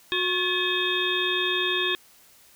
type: harmonic tone with a mistuned harmonic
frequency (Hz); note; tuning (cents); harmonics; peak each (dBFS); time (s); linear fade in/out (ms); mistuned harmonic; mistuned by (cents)
363.6; F#4; -30; 1 / 3 / 5 / 7 / 9 / 10; -29 / -33 / -29 / -30 / -30 / -28; 0.12-1.95; 0; 5; -93
effects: white hiss -55 dBFS RMS until 2.55 s